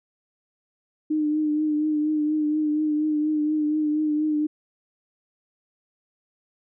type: tone with vibrato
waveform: sine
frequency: 304 Hz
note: D#4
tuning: 40 cents flat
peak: -20 dBFS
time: 1.1-4.47 s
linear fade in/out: 10 ms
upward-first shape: triangle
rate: 4.2 Hz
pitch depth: 35 cents each way
effects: none